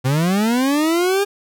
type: linear sweep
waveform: 40% pulse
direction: up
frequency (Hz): 124 to 408.7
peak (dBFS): -14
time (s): 0.04-1.25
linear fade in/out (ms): 20
effects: none